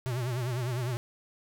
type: tone with vibrato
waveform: square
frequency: 123.6 Hz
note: B2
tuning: 2 cents sharp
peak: -30 dBFS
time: 0.06-0.97 s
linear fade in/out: 0 ms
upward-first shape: triangle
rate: 9.9 Hz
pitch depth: 140 cents each way
effects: none